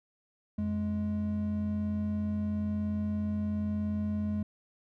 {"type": "tone pair together", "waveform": "triangle", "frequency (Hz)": [89, 210], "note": ["F2", "G#3"], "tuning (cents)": [33, 19], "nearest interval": "octave + minor third", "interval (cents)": 1486, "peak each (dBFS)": [-33, -28], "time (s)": [0.58, 4.43], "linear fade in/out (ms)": 5, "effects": []}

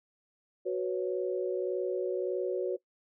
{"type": "chord", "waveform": "sine", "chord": "F# suspended fourth", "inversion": "none", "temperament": "just", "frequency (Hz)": [370, 493.3, 555], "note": ["F#4", "B4", "C#5"], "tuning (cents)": [0, -2, 2], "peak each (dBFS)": [-31, -35, -35], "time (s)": [0.65, 2.77], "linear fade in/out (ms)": 20, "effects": ["noise-tail reverb RT60 0.1 s tail -20 dB re dry"]}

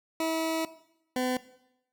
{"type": "tone pair in turn", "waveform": "20% pulse", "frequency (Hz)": [323.2, 253.4], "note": ["E4", "B3"], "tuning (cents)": [-34, 45], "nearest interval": "major third", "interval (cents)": 421, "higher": "first", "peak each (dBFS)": -22, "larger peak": "neither", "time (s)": [[0.2, 0.65], [1.16, 1.37]], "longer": "first", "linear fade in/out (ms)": 2, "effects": ["noise-tail reverb RT60 0.8 s tail -17 dB re dry"]}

